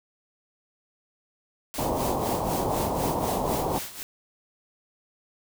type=noise with tremolo; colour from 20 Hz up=white; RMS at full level=-34 dBFS; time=1.74-4.03 s; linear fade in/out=0 ms; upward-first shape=sine; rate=4 Hz; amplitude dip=70%
type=low-pass noise; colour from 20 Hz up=white; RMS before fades=-27 dBFS; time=1.78-3.79 s; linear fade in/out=10 ms; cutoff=1000 Hz; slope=48 dB/octave
effects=none